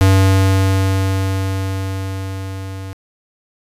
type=tone with level ramp; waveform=square; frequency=95.9 Hz; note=G2; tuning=37 cents flat; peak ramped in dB=-8 to -27 dBFS; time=0.01-2.93 s; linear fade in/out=0 ms; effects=resampled to 32000 Hz